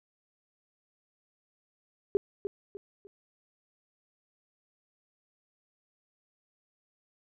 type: tone with echo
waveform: sine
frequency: 401 Hz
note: G4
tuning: 39 cents sharp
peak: -20 dBFS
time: 2.15-2.17 s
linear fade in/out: 0 ms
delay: 300 ms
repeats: 3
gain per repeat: -9 dB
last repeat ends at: 3.07 s
effects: none